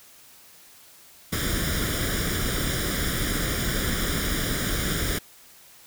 pink noise with comb filter, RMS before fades -26 dBFS, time 1.32-5.19 s, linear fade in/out 10 ms, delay 0.57 ms, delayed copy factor +0.75, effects white hiss -51 dBFS RMS until 5.86 s

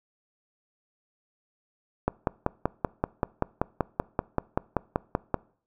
click train, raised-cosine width 1 ms, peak -9 dBFS, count 18, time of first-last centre 2.08-5.343 s, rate 5.21 Hz, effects noise-tail reverb RT60 0.5 s tail -23 dB re dry

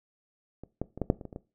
clicks, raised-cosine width 2 ms, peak -28 / -17 / -26 / -15 / -8 / -27 / -26 / -30 / -24 dBFS, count 9, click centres 0.636 / 0.816 / 0.976 / 1.017 / 1.101 / 1.212 / 1.253 / 1.328 / 1.361 s, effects noise-tail reverb RT60 0.3 s tail -19 dB re dry

